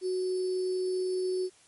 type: tone with sample-and-hold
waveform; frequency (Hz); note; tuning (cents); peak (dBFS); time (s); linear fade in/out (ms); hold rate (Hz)
sine; 370; F#4; 0; -27; 0.01-1.5; 50; 4900
effects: white hiss -60 dBFS RMS until 1.67 s + MP3 48 kbps

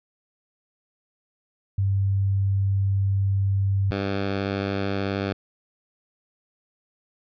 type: tone pair in turn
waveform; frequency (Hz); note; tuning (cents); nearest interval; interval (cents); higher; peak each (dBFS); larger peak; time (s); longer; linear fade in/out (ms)
sine / 10% pulse; 98 / 98.54; G2 / G2; 0 / +10; unison; 10; second; -19 / -16; second; 1.78-3.91 / 3.91-5.33; first; 5
effects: resampled to 11025 Hz

